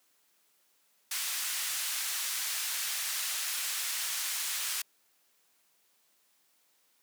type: band-pass noise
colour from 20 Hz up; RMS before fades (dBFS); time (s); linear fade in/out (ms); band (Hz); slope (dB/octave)
white; -34; 1.11-4.82; 5; 1400 to 12000; 12
effects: white hiss -70 dBFS RMS until 7.02 s + high-pass 200 Hz 12 dB/octave